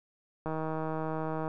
click train, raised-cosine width 1 ms, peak -21 dBFS, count 162, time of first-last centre 0.46-1.479 s, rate 158 Hz, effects none

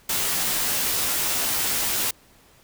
white noise with comb filter, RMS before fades -24 dBFS, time 0.09-2.11 s, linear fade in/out 5 ms, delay 14 ms, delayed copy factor -0.65, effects pink hiss -55 dBFS RMS until 2.63 s

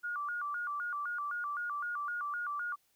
sine tone with vibrato, 1292 Hz, E6, 35 cents flat, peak -34 dBFS, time 0.03-2.76 s, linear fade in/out 20 ms, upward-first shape square, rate 3.9 Hz, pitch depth 180 cents each way, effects white hiss -73 dBFS RMS until 2.95 s

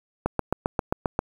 click train, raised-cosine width 1 ms, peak -8 dBFS, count 8, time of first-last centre 0.26-1.191 s, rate 7.52 Hz, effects 7-bit

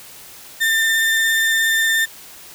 35% pulse tone with vibrato, 1797 Hz, A6, 36 cents sharp, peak -13 dBFS, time 0.6-2.06 s, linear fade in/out 20 ms, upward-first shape sine, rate 17 Hz, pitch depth 9 cents each way, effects white hiss -40 dBFS RMS until 2.54 s

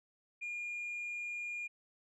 sine tone, 2420 Hz, D#7, 49 cents flat, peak -36 dBFS, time 0.41-1.68 s, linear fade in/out 20 ms, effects tanh soft clip ceiling -36 dBFS

